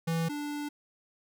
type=tone pair in turn; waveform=square; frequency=164.81 / 293.1 Hz; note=E3 / D4; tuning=0 / -3 cents; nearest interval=minor seventh; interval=997 cents; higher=second; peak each=-28 / -34 dBFS; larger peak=first; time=0.07-0.29 / 0.29-0.69 s; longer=second; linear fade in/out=10 ms; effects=none